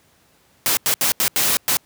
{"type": "noise bursts at uneven times", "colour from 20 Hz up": "white", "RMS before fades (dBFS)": -18, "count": 6, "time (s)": [[0.66, 0.77], [0.86, 0.94], [1.01, 1.12], [1.2, 1.28], [1.36, 1.57], [1.68, 1.77]], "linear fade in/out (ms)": 0, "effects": ["pink hiss -57 dBFS RMS until 1.85 s", "high-pass 80 Hz 12 dB/octave"]}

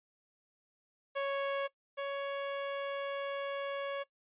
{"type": "tone pair in turn", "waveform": "sawtooth", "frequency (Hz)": [554.4, 557.5], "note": ["C#5", "C#5"], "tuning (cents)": [0, 10], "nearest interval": "unison", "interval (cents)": 10, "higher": "second", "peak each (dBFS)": [-28, -31], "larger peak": "first", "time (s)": [[1.15, 1.68], [1.97, 4.04]], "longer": "second", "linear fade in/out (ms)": 20, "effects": ["noise-tail reverb RT60 0.1 s tail -20 dB re dry", "resampled to 8000 Hz"]}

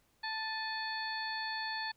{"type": "harmonic tone with a mistuned harmonic", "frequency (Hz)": 880, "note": "A5", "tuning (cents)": 0, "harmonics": [1, 2, 3, 4, 5], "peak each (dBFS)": [-40, -39, -49, -48, -41], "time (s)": [0.23, 1.92], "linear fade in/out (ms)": 10, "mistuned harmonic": 3, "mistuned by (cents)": -90, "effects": ["pink hiss -72 dBFS RMS until 1.96 s"]}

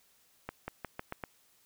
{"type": "accelerating click train", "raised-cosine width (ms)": 0.5, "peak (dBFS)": -22, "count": 6, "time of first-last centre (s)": [0.49, 1.238], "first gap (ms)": 190, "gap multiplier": 0.88, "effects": ["white hiss -67 dBFS RMS until 1.65 s"]}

